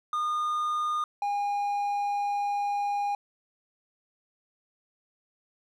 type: tone pair in turn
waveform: triangle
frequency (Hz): 1220 / 813.8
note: D#6 / G#5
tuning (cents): -34 / -35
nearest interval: perfect fifth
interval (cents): 701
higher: first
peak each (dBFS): -24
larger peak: neither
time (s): 0.13-1.04 / 1.22-3.15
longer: second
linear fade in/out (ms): 2
effects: none